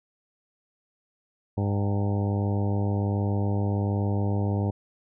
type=harmonic tone with a mistuned harmonic; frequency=101.3 Hz; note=G#2; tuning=43 cents flat; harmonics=1 / 2 / 3 / 4 / 5 / 6 / 7 / 8 / 9; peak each=-24 / -30 / -34 / -36 / -38 / -40 / -41 / -42 / -43 dBFS; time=1.57-4.71 s; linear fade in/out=10 ms; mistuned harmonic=7; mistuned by=+82 cents; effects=none